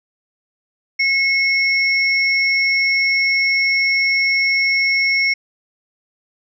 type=tone pair together; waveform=sine; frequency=2180 / 5493 Hz; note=C#7 / F8; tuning=-29 / -30 cents; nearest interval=octave + major third; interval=1599 cents; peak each=-14 / -22 dBFS; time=0.99-5.34 s; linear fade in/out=10 ms; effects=none